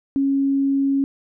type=tone; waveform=sine; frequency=275 Hz; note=C#4; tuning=14 cents flat; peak=-16 dBFS; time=0.16-1.04 s; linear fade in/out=0 ms; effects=none